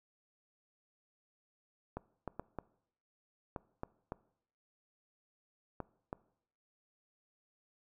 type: clicks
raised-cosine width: 1 ms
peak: -25 dBFS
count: 9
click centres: 1.97 / 2.277 / 2.396 / 2.587 / 3.562 / 3.834 / 4.121 / 5.803 / 6.129 s
effects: noise-tail reverb RT60 0.7 s tail -21 dB re dry